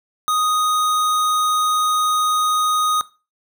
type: tone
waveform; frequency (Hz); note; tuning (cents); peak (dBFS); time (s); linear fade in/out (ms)
square; 1244.5; D#6; 0; -17; 0.28-3.01; 0
effects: noise-tail reverb RT60 0.3 s tail -18 dB re dry